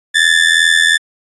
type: ring-modulated tone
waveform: 30% pulse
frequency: 1755 Hz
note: A6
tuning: 5 cents flat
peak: -3 dBFS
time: 0.14-0.98 s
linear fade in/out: 20 ms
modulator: 41.3 Hz
effects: resampled to 22050 Hz